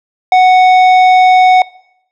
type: tone with tanh clipping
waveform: sine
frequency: 740 Hz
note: F#5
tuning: in tune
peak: -5 dBFS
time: 0.32-1.62 s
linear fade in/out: 2 ms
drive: 10 dB
effects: noise-tail reverb RT60 0.8 s tail -22 dB re dry